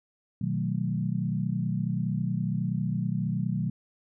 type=chord; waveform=sine; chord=B dominant seventh; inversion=none; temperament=equal; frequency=123.47 / 155.56 / 185 / 220 Hz; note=B2 / D#3 / F#3 / A3; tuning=0 / 0 / 0 / 0 cents; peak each=-31 / -31 / -30 / -35 dBFS; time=0.41-3.7 s; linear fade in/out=5 ms; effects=none